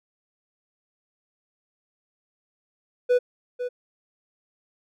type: tone with echo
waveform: triangle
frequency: 493.9 Hz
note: B4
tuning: in tune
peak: -14 dBFS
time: 3.09-3.19 s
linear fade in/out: 20 ms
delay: 500 ms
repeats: 1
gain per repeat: -10 dB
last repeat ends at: 3.69 s
effects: none